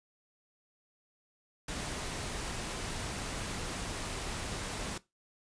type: noise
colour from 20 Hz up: pink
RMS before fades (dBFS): -38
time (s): 1.68-4.98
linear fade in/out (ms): 5
effects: noise-tail reverb RT60 0.2 s tail -18 dB re dry + resampled to 22050 Hz